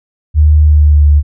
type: tone with pitch glide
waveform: sine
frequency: 75.9 to 73.48 Hz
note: D#2 to D2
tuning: -42 to +2 cents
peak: -3 dBFS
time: 0.34-1.23 s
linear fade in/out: 50 ms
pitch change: -56 cents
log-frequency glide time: 0.63-1.07 s
effects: none